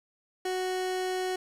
30% pulse tone, 370 Hz, F#4, in tune, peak -26 dBFS, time 0.45-1.36 s, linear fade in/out 5 ms, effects low-pass 11000 Hz 12 dB/octave + 9-bit

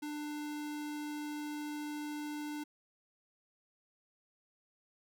square tone, 297.7 Hz, D4, 24 cents sharp, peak -39 dBFS, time 0.02-2.64 s, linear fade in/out 10 ms, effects none

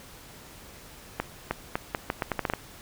accelerating click train, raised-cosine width 0.5 ms, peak -11 dBFS, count 11, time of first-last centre 1.2-2.536 s, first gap 310 ms, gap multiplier 0.79, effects pink hiss -48 dBFS RMS until 2.81 s

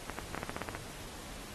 clicks, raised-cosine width 0.5 ms, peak -21 dBFS, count 10, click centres 0.097 / 0.187 / 0.347 / 0.377 / 0.431 / 0.495 / 0.565 / 0.617 / 0.688 / 0.75 s, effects pink hiss -47 dBFS RMS until 1.54 s + AAC 32 kbps

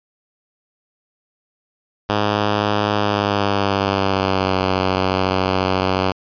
5% pulse tone with pitch glide, 103.83 to 94.12 Hz, G#2 to F#2, 0 to +30 cents, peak -5 dBFS, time 2.09-6.12 s, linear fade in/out 5 ms, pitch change -170 cents, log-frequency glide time 2.91-4.58 s, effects resampled to 11025 Hz

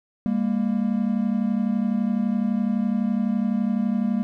triangle tone pair together, 201.2 / 233.1 Hz, G3 / A#3, +45 / 0 cents, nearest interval minor third, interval 255 cents, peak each -21 dBFS, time 0.26-4.23 s, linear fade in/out 0 ms, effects none

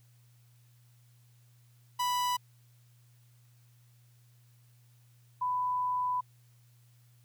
45% pulse / sine tone pair in turn, 987.8 / 996.4 Hz, B5 / B5, 0 / +15 cents, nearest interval unison, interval 15 cents, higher second, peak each -28 dBFS, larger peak neither, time 1.99-2.37 / 5.41-6.21 s, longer second, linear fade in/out 10 ms, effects added 120 Hz sine -59 dBFS peak until 7.24 s + white hiss -70 dBFS RMS until 7.24 s

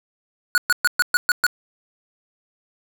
square tone bursts, 1460 Hz, F#6, 24 cents flat, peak -14 dBFS, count 7, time 0.55-1.466 s, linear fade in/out 0 ms, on 28 ms, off 120 ms, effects none

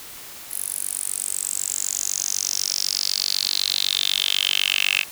10% pulse tone with high-pass filter sweep, 48 Hz, G1, 36 cents flat, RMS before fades -24 dBFS, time 0.49-5.05 s, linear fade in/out 50 ms, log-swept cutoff 11000 to 2600 Hz, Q 5.8, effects white hiss -39 dBFS RMS until 5.11 s

